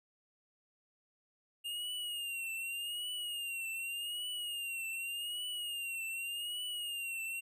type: tone with vibrato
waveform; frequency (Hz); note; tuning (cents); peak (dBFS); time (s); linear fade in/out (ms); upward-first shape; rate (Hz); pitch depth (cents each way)
square; 2816; F7; +14; -38; 1.64-7.41; 20; triangle; 0.85; 95
effects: none